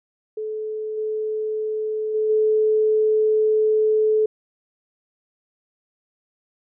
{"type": "tone with level steps", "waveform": "sine", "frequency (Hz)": 432.2, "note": "A4", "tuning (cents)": -31, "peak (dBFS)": [-25, -22, -18, -15], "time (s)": [0.37, 4.26], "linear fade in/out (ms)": 5, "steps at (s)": [0.97, 2.14, 2.29], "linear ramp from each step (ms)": 10, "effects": []}